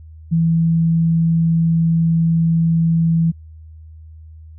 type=tone; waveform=sine; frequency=164.81 Hz; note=E3; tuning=in tune; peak=-12 dBFS; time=0.31-3.32 s; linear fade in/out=20 ms; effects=added 79 Hz sine -36 dBFS peak until 4.58 s